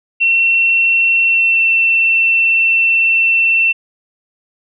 sine tone with pitch glide, 2713 to 2691 Hz, E7 to E7, +49 to +35 cents, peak -9 dBFS, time 0.2-3.73 s, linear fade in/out 20 ms, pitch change -14 cents, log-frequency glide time 1.23-1.61 s, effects none

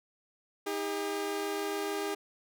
sawtooth tone pair together, 316.3 / 403 Hz, D#4 / G4, +29 / +48 cents, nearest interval major third, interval 419 cents, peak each -34 / -29 dBFS, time 0.66-2.15 s, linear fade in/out 10 ms, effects none

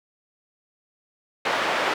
pink band-pass noise, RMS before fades -24 dBFS, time 1.45-1.94 s, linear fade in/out 5 ms, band 530 to 2600 Hz, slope 12 dB/octave, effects none

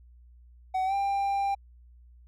triangle tone with pitch glide, 752 to 794 Hz, F#5 to G5, +28 to +22 cents, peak -23 dBFS, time 0.74-1.55 s, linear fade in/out 10 ms, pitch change +94 cents, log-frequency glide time 0.85-0.94 s, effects added 60 Hz sine -51 dBFS peak until 2.27 s

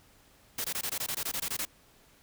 white noise bursts, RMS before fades -33 dBFS, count 13, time 0.58-1.652 s, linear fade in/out 5 ms, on 64 ms, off 20 ms, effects pink hiss -61 dBFS RMS until 2.22 s

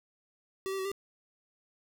square tone with pitch steps, 383.8 / 388.1 / 379.6 / 395.6 Hz, G4 / G4 / F#4 / G4, -37 / -17 / +44 / +16 cents, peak -33 dBFS, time 0.66-0.916 s, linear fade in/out 0 ms, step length 64 ms, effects none

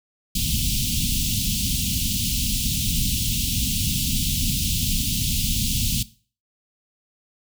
pink band-stop noise, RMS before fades -23 dBFS, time 0.35-6.03 s, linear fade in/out 5 ms, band 250 to 2800 Hz, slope 48 dB/octave, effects noise-tail reverb RT60 0.4 s tail -18 dB re dry

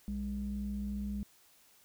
sine tone pair together, 60.5 / 203.5 Hz, B1 / G#3, -35 / -35 cents, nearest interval octave + major sixth, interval 2100 cents, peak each -38 / -35 dBFS, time 0.08-1.23 s, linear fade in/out 0 ms, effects tanh soft clip ceiling -28 dBFS + white hiss -64 dBFS RMS until 1.84 s

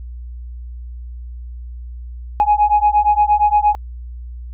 sine beating tone pair, 830.6 / 839.2 Hz, G#5 / G#5, 0 / +18 cents, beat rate 8.6 Hz, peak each -13 dBFS, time 2.4-3.75 s, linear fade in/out 0 ms, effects tanh soft clip ceiling -5 dBFS + added 60 Hz sine -28 dBFS peak until 4.53 s

